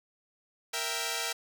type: chord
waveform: 5% pulse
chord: E diminished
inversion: second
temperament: equal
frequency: 466.2 / 659.3 / 784 Hz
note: Bb4 / E5 / G5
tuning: 0 / 0 / 0 cents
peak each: -24 dBFS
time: 0.73-1.33 s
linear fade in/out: 10 ms
effects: none